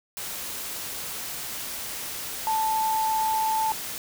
sine tone in noise, 880 Hz, A5, in tune, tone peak -22 dBFS, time 2.47-3.72 s, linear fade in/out 0 ms, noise white, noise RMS -34 dBFS, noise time 0.17-3.98 s, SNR +9 dB, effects none

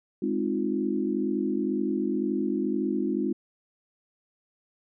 sine chord, F minor seventh, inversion first, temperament equal with one note detuned, 207.7 / 261.6 / 311.1 / 353.1 Hz, Ab3 / C4 / Eb4 / F4, 0 / 0 / 0 / +19 cents, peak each -30 dBFS, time 0.22-3.33 s, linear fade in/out 5 ms, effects none

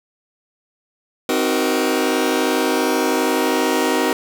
sawtooth chord, C half-diminished seventh, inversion none, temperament just, 261.6 / 314 / 376.7 / 470.9 Hz, C4 / Eb4 / Gb4 / Bb4, 0 / +16 / +31 / +18 cents, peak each -18 dBFS, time 1.29-4.13 s, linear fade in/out 2 ms, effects none

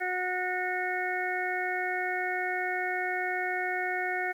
harmonic tone, 365.4 Hz, F#4, 22 cents flat, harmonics 1 / 2 / 4 / 5 / 6, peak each -36 / -33 / -35 / -34 / -36 dBFS, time 0-4.33 s, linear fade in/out 20 ms, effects 10-bit

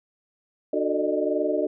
sine tone cluster, 299.6 / 367.9 / 442 / 596 / 618 Hz, D4 / F#4 / A4 / D5 / D#5, +35 / -10 / +8 / +25 / -12 cents, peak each -28 dBFS, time 0.73-1.67 s, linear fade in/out 5 ms, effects none

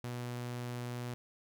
sawtooth tone, 121.9 Hz, B2, 22 cents flat, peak -34 dBFS, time 0.04-1.14 s, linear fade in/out 0 ms, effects none

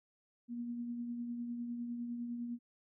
sine tone with tremolo, 238.5 Hz, A#3, 40 cents sharp, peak -36 dBFS, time 0.48-2.59 s, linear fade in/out 50 ms, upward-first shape triangle, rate 9.9 Hz, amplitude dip 40%, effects none

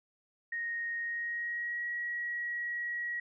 sine tone with pitch glide, 1864.7 to 1910.5 Hz, A#6 to A#6, 0 to +42 cents, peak -33 dBFS, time 0.52-3.2 s, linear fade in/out 5 ms, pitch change +42 cents, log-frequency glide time 1-1.86 s, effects none

